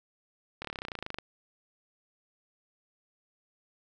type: slowing click train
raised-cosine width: 0.3 ms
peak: -20 dBFS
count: 18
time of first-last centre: 0.62-1.186 s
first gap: 26 ms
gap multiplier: 1.03
effects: none